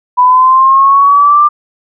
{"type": "linear sweep", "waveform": "sine", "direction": "up", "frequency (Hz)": [987.8, 1192], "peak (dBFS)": -3, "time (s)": [0.17, 1.49], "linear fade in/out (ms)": 20, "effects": []}